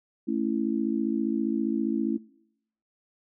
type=chord; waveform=sine; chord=A major; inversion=none; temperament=just; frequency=220 / 275 / 330 Hz; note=A3 / C#4 / E4; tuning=0 / -14 / +2 cents; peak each=-29 dBFS; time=0.27-2.18 s; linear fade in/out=20 ms; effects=noise-tail reverb RT60 0.8 s tail -23 dB re dry